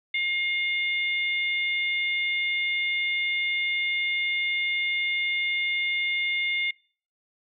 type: harmonic tone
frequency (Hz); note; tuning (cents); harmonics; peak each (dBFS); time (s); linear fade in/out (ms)
712; F5; +33; 3 / 4 / 5; -24 / -36 / -32; 0.14-6.71; 5
effects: noise-tail reverb RT60 0.5 s tail -25 dB re dry

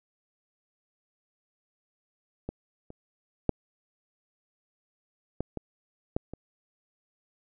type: clicks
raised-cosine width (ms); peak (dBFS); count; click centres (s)
2; -20 / -30 / -9 / -16 / -20 / -13 / -25; 7; 2.49 / 2.904 / 3.493 / 5.406 / 5.573 / 6.165 / 6.336
effects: none

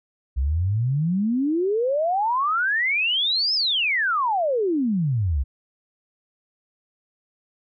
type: exponential two-way sweep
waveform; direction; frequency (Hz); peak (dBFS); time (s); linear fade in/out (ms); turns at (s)
sine; up then down; 61.74 to 5320 to 61.74; -19; 0.36-5.44; 20; 3.54
effects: none

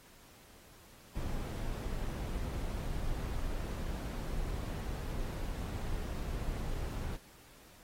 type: noise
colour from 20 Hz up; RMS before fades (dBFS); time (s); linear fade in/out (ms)
brown; -37; 1.15-7.17; 10
effects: pink hiss -59 dBFS RMS until 7.83 s + AAC 48 kbps

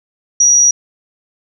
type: tone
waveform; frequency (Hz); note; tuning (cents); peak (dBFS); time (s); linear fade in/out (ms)
sine; 5780; F#8; -41; -6; 0.4-0.71; 5
effects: none

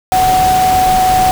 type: tone in noise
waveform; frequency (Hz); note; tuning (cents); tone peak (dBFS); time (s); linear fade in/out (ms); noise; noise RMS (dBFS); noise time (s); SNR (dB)
sine; 745; F#5; +12; -8; 0.12-1.31; 0; pink; -19; 0.12-1.31; +8
effects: none

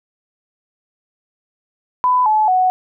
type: tone with pitch steps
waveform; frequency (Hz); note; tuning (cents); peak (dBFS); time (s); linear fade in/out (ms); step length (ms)
sine; 1000 / 860.6 / 740.5; B5 / A5 / F#5; +21 / -39 / +1; -11; 2.04-2.7; 0; 220
effects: none

